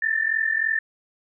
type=tone pair together; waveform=sine; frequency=1760 / 1803.2 Hz; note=A6 / A6; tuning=0 / +42 cents; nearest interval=unison; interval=42 cents; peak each=-23 dBFS; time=0.02-0.79 s; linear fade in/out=5 ms; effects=none